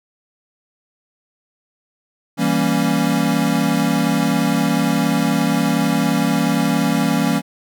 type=chord; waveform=square; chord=E diminished seventh; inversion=none; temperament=equal; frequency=164.81 / 196 / 233.1 / 277.2 Hz; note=E3 / G3 / Bb3 / Db4; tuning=0 / 0 / 0 / 0 cents; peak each=-22 / -22 / -21 / -21 dBFS; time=2.37-7.42 s; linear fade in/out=50 ms; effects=none